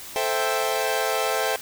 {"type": "chord", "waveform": "sawtooth", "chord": "A minor seventh", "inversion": "none", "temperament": "equal", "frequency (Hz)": [440, 523.3, 659.3, 784], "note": ["A4", "C5", "E5", "G5"], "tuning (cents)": [0, 0, 0, 0], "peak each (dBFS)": -24, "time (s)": [0.16, 1.56], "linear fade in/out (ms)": 0, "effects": ["white hiss -39 dBFS RMS until 1.61 s"]}